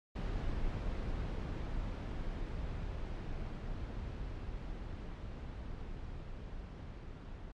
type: noise with level ramp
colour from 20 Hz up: brown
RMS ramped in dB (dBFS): -36 to -46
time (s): 0.15-7.52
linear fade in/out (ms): 10
effects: low-pass 4000 Hz 12 dB/octave + MP3 64 kbps